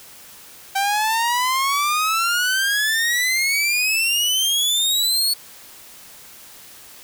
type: exponential sweep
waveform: sawtooth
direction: up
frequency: 775 to 4435 Hz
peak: -14 dBFS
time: 0.75-5.34 s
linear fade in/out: 10 ms
effects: white hiss -43 dBFS RMS until 7.03 s